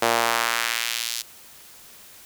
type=tone with high-pass filter sweep; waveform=sawtooth; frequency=116.54 Hz; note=A#2; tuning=in tune; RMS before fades=-24 dBFS; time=0.02-1.22 s; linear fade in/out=5 ms; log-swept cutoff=550 to 4700 Hz; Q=1.1; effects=white hiss -47 dBFS RMS until 2.25 s